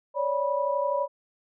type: tone cluster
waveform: sine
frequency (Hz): 553 / 585 / 980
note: C#5 / D5 / B5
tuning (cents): -4 / -7 / -14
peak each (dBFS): -28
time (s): 0.14-1.08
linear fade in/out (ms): 50
effects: none